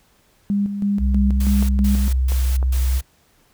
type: tone with tremolo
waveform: sine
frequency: 201.7 Hz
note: G3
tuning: 50 cents sharp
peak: -16 dBFS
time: 0.5-2.08 s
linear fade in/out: 0 ms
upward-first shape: square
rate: 3.1 Hz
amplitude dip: 55%
type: tone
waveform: sine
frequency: 64.2 Hz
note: C2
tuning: 32 cents flat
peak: -15 dBFS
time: 0.98-3.02 s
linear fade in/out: 50 ms
type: noise bursts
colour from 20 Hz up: white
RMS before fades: -34 dBFS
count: 4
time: 1.4-3.01 s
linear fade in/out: 5 ms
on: 290 ms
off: 150 ms
type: clicks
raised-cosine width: 1 ms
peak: -18 dBFS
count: 3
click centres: 1.625 / 2.32 / 2.628 s
effects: pink hiss -58 dBFS RMS until 3.53 s